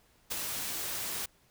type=noise with ADSR envelope; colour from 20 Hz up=white; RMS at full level=-31 dBFS; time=0.3-1.26 s; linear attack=21 ms; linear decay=6 ms; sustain=-5 dB; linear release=7 ms; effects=pink hiss -66 dBFS RMS until 1.5 s